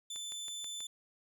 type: tone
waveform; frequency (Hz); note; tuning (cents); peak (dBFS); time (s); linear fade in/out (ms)
25% pulse; 3520; A7; 0; -36; 0.1-0.87; 5
type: click train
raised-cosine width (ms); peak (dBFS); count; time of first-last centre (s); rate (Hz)
0.2; -33; 5; 0.16-0.805; 6.2
effects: none